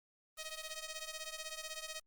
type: ring-modulated tone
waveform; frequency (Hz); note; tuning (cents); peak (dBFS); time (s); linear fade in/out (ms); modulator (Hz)
5% pulse; 629; D#5; +19; -29; 0.37-2; 5; 1250
effects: Opus 32 kbps